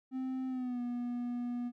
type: tone with pitch glide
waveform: triangle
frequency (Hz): 260 to 242.6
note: C4 to B3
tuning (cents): -11 to -31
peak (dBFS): -32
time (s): 0.11-1.72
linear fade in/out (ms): 50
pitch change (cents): -120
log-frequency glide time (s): 0.48-0.81
effects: none